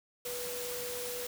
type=tone in noise; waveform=sine; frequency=490 Hz; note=B4; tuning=14 cents flat; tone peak=-39 dBFS; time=0.25-1.27 s; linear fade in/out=5 ms; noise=white; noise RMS=-40 dBFS; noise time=0.25-1.27 s; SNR=-2 dB; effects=none